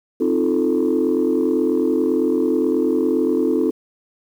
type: chord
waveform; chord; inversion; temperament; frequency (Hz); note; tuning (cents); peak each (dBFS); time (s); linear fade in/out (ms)
sine; F dominant seventh; second; equal; 261.6 / 311.1 / 349.2 / 440; C4 / Eb4 / F4 / A4; 0 / 0 / 0 / 0; -20; 0.2-3.71; 10
effects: tanh soft clip ceiling -9 dBFS + 8-bit